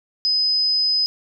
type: tone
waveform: sine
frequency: 5030 Hz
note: D#8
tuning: 18 cents sharp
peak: -16 dBFS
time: 0.25-1.06 s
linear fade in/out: 0 ms
effects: none